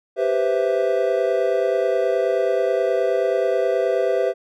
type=chord; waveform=triangle; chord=C major seventh; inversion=second; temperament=equal; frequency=392 / 493.9 / 523.3 / 659.3 Hz; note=G4 / B4 / C5 / E5; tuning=0 / 0 / 0 / 0 cents; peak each=-21 dBFS; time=0.16-4.34 s; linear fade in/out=50 ms; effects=none